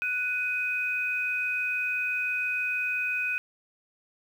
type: tone pair together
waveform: sine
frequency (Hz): 1480 / 2507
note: F#6 / D#7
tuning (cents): 0 / +12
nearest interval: major sixth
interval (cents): 912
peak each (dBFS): -32 / -27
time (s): 0.02-3.38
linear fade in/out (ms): 0
effects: 9-bit